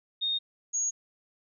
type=tone pair in turn; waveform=sine; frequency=3694 / 6639 Hz; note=A#7 / G#8; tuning=-16 / -2 cents; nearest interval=minor seventh; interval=1014 cents; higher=second; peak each=-26 dBFS; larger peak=neither; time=0.21-0.39 / 0.73-0.91 s; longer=neither; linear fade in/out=20 ms; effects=none